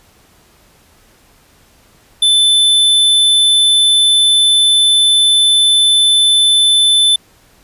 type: tone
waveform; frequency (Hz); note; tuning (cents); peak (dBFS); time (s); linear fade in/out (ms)
square; 3520; A7; 0; -8; 2.22-7.16; 5
effects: pink hiss -49 dBFS RMS until 7.63 s + resampled to 32000 Hz